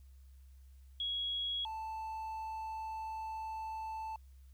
sine / triangle tone pair in turn, 3322 / 881.6 Hz, G#7 / A5, 0 / +3 cents, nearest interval octave + major seventh, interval 2297 cents, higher first, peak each -34 / -37 dBFS, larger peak first, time 1-1.65 / 1.65-4.16 s, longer second, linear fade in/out 2 ms, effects added 66 Hz sine -54 dBFS peak until 4.53 s + white hiss -75 dBFS RMS until 4.53 s

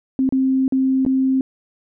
sine tone with dropouts, 263.8 Hz, C4, 14 cents sharp, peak -14 dBFS, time 0.19-1.41 s, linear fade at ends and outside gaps 1 ms, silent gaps 0.291-0.324 / 0.68-0.723 / 1.051-1.063 s, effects none

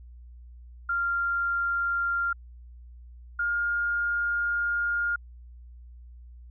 sine tone pair in turn, 1391 / 1414.5 Hz, F6 / F6, -7 / +22 cents, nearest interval unison, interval 29 cents, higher second, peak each -24 dBFS, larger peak neither, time 0.89-2.33 / 3.39-5.16 s, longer second, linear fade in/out 5 ms, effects added 60 Hz sine -44 dBFS peak until 6.5 s

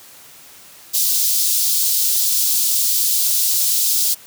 white high-pass noise, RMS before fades -17 dBFS, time 0.93-4.15 s, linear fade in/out 20 ms, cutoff 3900 Hz, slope 24 dB/octave, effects white hiss -43 dBFS RMS until 4.26 s + high-pass 60 Hz 12 dB/octave

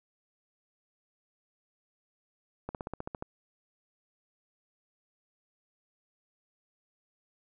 slowing click train, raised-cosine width 1 ms, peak -22 dBFS, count 9, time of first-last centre 2.69-3.224 s, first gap 58 ms, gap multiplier 1.04, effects none

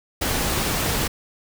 pink noise, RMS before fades -23 dBFS, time 0.21-1.08 s, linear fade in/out 10 ms, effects none

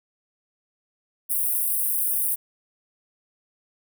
white high-pass noise, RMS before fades -24 dBFS, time 1.29-2.36 s, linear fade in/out 20 ms, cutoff 8900 Hz, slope 96 dB/octave, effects none

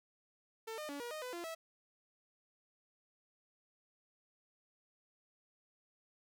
sawtooth tone with pitch steps, 447.4 / 608 / 285.2 / 478.5 / 618 / 501 / 344.6 / 652 Hz, A4 / D#5 / C#4 / A#4 / D#5 / B4 / F4 / E5, +29 / -40 / +49 / +45 / -12 / +25 / -23 / -19 cents, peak -38 dBFS, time 0.67-1.55 s, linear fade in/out 10 ms, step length 110 ms, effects none

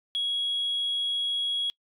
sine tone, 3322 Hz, G#7, in tune, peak -24 dBFS, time 0.15-1.7 s, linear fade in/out 0 ms, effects noise-tail reverb RT60 0.1 s tail -26 dB re dry + tanh soft clip ceiling -22 dBFS

